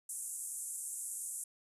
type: band-pass noise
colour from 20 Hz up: pink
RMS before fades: -42 dBFS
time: 0.09-1.44 s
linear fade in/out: 5 ms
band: 7600 to 11000 Hz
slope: 48 dB/octave
effects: resampled to 32000 Hz